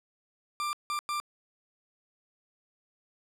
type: tone bursts at uneven times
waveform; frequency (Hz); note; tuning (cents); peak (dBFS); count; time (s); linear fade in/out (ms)
40% pulse; 1186; D6; +17; -29; 3; 0.6-0.73 / 0.9-0.99 / 1.09-1.2; 0
effects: low-pass 12000 Hz 12 dB/octave